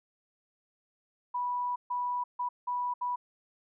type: tone bursts at uneven times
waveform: sine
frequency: 982 Hz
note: B5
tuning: 10 cents flat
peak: -29 dBFS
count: 5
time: 1.34-1.76 / 1.9-2.24 / 2.39-2.49 / 2.67-2.94 / 3.01-3.16 s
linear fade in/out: 10 ms
effects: none